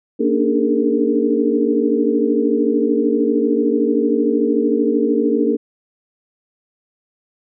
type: tone cluster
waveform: sine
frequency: 233.3 / 285.4 / 298.6 / 412.2 / 459.5 Hz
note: A#3 / D4 / D4 / G#4 / A#4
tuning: +2 / -49 / +29 / -13 / -25 cents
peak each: -20 dBFS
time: 0.19-5.57 s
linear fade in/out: 20 ms
effects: none